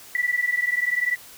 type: tone pair together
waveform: sine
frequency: 1955.1 / 1975.5 Hz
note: B6 / B6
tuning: -18 / 0 cents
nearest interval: unison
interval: 18 cents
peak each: -23 / -24 dBFS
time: 0.15-1.16 s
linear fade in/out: 2 ms
effects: white hiss -45 dBFS RMS until 1.37 s